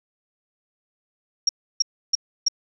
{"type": "tone bursts", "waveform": "sine", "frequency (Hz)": 5588, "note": "F8", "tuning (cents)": 0, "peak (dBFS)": -15, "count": 4, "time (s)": [1.47, 2.484], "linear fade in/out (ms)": 5, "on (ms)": 21, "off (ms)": 310, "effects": []}